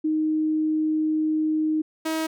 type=tone pair in turn; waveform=sine / sawtooth; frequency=311.1 / 318.7 Hz; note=D#4 / D#4; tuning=0 / +42 cents; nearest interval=unison; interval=42 cents; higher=second; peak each=-20 dBFS; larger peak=neither; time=0.04-1.82 / 2.05-2.27 s; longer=first; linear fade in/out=10 ms; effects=none